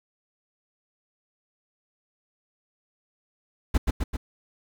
brown noise with echo, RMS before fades -19 dBFS, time 3.74-3.78 s, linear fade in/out 10 ms, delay 130 ms, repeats 3, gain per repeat -3 dB, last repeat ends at 4.17 s, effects none

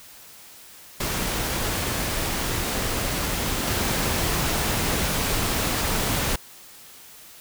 pink noise with level steps, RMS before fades -26 / -24 dBFS, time 1-6.36 s, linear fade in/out 5 ms, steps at 3.67 s, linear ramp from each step 5 ms, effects white hiss -46 dBFS RMS until 7.4 s

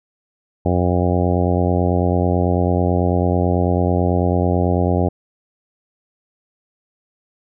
harmonic tone, 89.1 Hz, F2, 35 cents sharp, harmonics 1 / 2 / 3 / 4 / 5 / 6 / 7 / 8 / 9, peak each -18 / -21 / -23 / -24 / -25 / -26 / -26 / -27 / -28 dBFS, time 0.65-5.09 s, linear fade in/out 10 ms, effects none

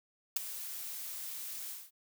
blue noise with ADSR envelope, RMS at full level -27 dBFS, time 0.36-1.91 s, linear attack 6 ms, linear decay 11 ms, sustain -15 dB, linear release 220 ms, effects none

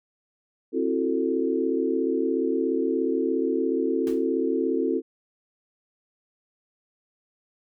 sine chord, F# half-diminished seventh, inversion second, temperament just, 266.4 / 333 / 370 / 444 Hz, C4 / E4 / F#4 / A4, +31 / +18 / 0 / +16 cents, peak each -27 / -27 / -28 / -27 dBFS, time 0.72-5.02 s, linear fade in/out 50 ms
pink noise with exponential decay, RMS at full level -39 dBFS, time 4.07-4.27 s, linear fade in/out 1 ms, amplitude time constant 43 ms
effects none

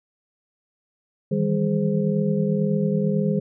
sine tone cluster, 157 / 166.1 / 199 / 417.5 / 520 Hz, D#3 / E3 / G3 / G#4 / C5, +16 / +13 / +26 / +9 / -11 cents, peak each -24 / -31 / -22 / -27 / -29 dBFS, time 1.31-3.4 s, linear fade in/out 10 ms, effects none

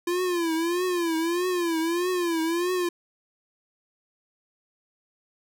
square tone with vibrato, 343.6 Hz, F4, 28 cents flat, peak -24 dBFS, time 0.07-2.89 s, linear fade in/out 5 ms, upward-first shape triangle, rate 1.6 Hz, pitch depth 130 cents each way, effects none

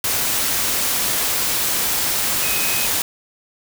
sine tone in noise, 2521 Hz, D#7, 22 cents sharp, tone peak -26 dBFS, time 2.43-2.86 s, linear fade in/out 2 ms, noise white, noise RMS -20 dBFS, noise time 0.04-3.02 s, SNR -9 dB, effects none

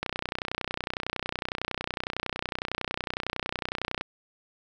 click train, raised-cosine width 0.3 ms, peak -13 dBFS, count 124, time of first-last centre 0.03-4.011 s, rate 30.9 Hz, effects none

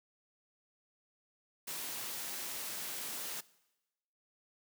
white noise, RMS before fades -41 dBFS, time 1.67-3.41 s, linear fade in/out 10 ms, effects noise-tail reverb RT60 1.0 s tail -21 dB re dry + high-pass 150 Hz 12 dB/octave

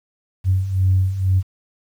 sine beating tone pair, 92.5 / 94.6 Hz, F#2 / F#2, 0 / +39 cents, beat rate 2.1 Hz, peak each -20 / -15 dBFS, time 0.44-1.43 s, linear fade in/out 50 ms, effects tanh soft clip ceiling -7 dBFS + 8-bit

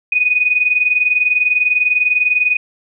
sine tone pair together, 2480 / 2500 Hz, D#7 / D#7, -6 / +8 cents, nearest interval unison, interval 14 cents, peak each -13 / -17 dBFS, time 0.12-2.57 s, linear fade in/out 5 ms, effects none

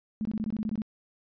sine tone bursts, 216.5 Hz, A3, 28 cents flat, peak -27 dBFS, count 10, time 0.21-0.819 s, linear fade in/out 0 ms, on 42 ms, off 21 ms, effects resampled to 11025 Hz

